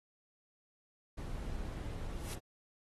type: noise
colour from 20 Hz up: brown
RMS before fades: -41 dBFS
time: 1.17-2.39 s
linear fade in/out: 10 ms
type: noise with exponential growth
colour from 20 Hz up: white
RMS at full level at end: -41 dBFS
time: 2.07-2.34 s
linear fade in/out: 5 ms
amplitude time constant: 57 ms
effects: AAC 32 kbps